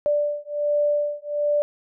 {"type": "beating tone pair", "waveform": "sine", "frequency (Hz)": [587, 588.3], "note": ["D5", "D5"], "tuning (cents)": [-1, 3], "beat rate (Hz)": 1.3, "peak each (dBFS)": -23, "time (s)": [0.06, 1.62], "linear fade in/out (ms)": 0, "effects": []}